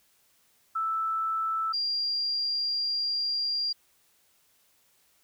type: tone pair in turn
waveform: sine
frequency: 1318.5 / 4777 Hz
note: E6 / D8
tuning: 0 / +29 cents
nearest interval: octave + minor seventh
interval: 2229 cents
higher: second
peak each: -26 dBFS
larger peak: neither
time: 0.75-1.73 / 1.73-3.73 s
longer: second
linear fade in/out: 10 ms
effects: white hiss -66 dBFS RMS until 5.23 s